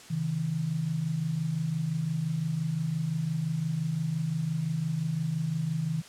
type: tone pair together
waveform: sine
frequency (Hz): 135.8 / 161.61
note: C#3 / E3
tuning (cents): -35 / -34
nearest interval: minor third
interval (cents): 301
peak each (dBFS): -33 / -28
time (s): 0.1-6.02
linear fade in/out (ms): 10
effects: white hiss -49 dBFS RMS until 6.08 s + low-pass 8000 Hz 12 dB/octave